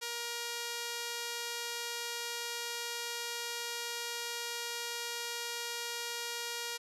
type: tone with low-pass filter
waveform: 5% pulse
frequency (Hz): 472.4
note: A#4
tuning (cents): +23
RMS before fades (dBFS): -39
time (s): 0.01-6.78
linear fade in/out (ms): 20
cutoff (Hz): 10000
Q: 4.4
effects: none